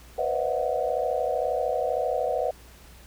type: tone cluster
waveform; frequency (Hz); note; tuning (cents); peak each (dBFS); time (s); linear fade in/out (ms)
sine; 486.1 / 519 / 599 / 661 / 737; B4 / C5 / D5 / E5 / F#5; -28 / -14 / +34 / +5 / -7; -30; 0.18-2.51; 5
effects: added 60 Hz sine -49 dBFS peak until 3.06 s + pink hiss -52 dBFS RMS until 3.06 s